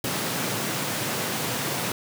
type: high-pass noise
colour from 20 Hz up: pink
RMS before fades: -28 dBFS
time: 0.04-1.92 s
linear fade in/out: 2 ms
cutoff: 110 Hz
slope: 48 dB/octave
effects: none